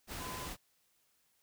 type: tone in noise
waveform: sine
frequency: 1015 Hz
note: B5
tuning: 47 cents sharp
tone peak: -45 dBFS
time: 0.18-0.5 s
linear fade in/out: 50 ms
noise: pink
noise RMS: -43 dBFS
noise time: 0.07-0.57 s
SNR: -5 dB
effects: white hiss -74 dBFS RMS until 1.42 s